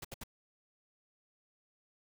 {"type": "noise bursts", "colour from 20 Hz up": "pink", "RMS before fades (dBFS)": -44, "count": 3, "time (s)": [0.02, 0.237], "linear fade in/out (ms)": 5, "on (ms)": 27, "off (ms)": 68, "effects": []}